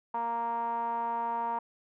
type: tone with low-pass filter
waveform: 5% pulse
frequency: 233.1 Hz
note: A#3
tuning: in tune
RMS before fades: -32 dBFS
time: 0.14-1.59 s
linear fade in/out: 5 ms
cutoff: 920 Hz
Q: 7.3
effects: none